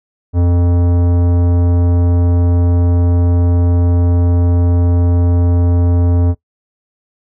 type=tone with tanh clipping; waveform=sine; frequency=87.31 Hz; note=F2; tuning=in tune; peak=-11 dBFS; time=0.33-6.35 s; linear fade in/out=50 ms; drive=16 dB; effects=noise-tail reverb RT60 0.1 s tail -18 dB re dry